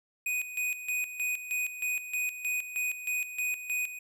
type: tone with tremolo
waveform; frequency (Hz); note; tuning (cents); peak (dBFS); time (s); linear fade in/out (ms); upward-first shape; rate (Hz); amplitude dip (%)
square; 2489; D#7; 0; -29; 0.26-3.99; 5; square; 3.2; 70
effects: none